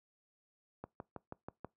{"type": "click train", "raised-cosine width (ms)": 1, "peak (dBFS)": -29, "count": 6, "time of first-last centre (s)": [0.84, 1.646], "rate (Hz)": 6.2, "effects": ["noise-tail reverb RT60 0.2 s tail -23 dB re dry", "high-pass 80 Hz 12 dB/octave"]}